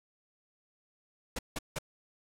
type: noise bursts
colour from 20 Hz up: pink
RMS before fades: -35 dBFS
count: 3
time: 1.36-1.787 s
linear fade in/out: 5 ms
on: 29 ms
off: 170 ms
effects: low-pass 11000 Hz 12 dB/octave